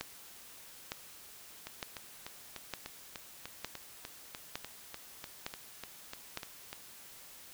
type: two click trains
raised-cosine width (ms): 0.2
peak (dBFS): -19 / -24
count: 8 / 18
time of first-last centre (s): 0.01-6.374 / 1.67-6.73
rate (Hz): 1.1 / 3.36
effects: white hiss -53 dBFS RMS until 7.53 s